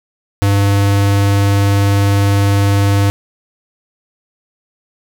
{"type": "tone with vibrato", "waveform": "square", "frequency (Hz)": 100, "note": "G2", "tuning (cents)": 35, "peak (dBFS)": -10, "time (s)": [0.42, 3.1], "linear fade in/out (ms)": 0, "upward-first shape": "triangle", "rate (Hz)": 20, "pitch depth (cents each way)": 21, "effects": []}